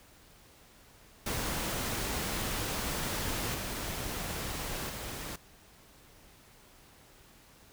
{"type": "noise with level steps", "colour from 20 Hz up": "pink", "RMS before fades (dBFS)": [-34, -37, -40], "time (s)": [1.26, 5.36], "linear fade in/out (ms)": 5, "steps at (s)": [3.54, 4.89], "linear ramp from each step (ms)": 5, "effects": ["pink hiss -58 dBFS RMS until 7.72 s"]}